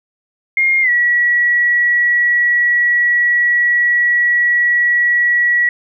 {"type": "tone with pitch glide", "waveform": "sine", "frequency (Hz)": [2129, 1929.9], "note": ["C7", "B6"], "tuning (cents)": [30, -40], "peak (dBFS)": -10, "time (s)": [0.57, 5.69], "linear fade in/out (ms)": 2, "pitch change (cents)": -170, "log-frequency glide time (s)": [0.82, 0.9], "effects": []}